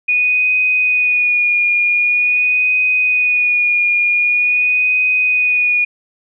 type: tone with vibrato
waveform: sine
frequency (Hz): 2464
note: D#7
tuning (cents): -17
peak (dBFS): -11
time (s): 0.08-5.85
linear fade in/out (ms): 10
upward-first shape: sine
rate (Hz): 0.45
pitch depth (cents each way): 26
effects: none